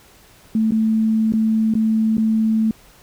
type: tone with dropouts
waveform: sine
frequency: 220.4 Hz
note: A3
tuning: 3 cents sharp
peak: -14 dBFS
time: 0.55-2.71 s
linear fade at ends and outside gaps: 2 ms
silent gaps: 0.709-0.72 / 1.323-1.336 / 1.739-1.752 / 2.17-2.18 s
effects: pink hiss -49 dBFS RMS until 3.02 s